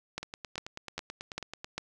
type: two click trains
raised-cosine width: 0.2 ms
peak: -17 / -22 dBFS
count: 5 / 14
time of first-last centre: 0.18-1.78 / 0.23-1.645 s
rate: 2.5 / 9.19 Hz
effects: none